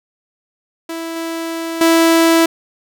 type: tone with level steps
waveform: sawtooth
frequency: 329.6 Hz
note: E4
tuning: in tune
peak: -19 / -17 / -5 dBFS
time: 0.89-2.46 s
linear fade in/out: 5 ms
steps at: 1.16 / 1.81 s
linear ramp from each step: 2 ms
effects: none